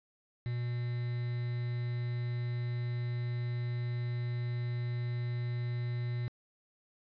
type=tone with quantisation; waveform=triangle; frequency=120.9 Hz; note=B2; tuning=36 cents flat; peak=-30 dBFS; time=0.46-6.28 s; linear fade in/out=0 ms; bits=8; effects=resampled to 11025 Hz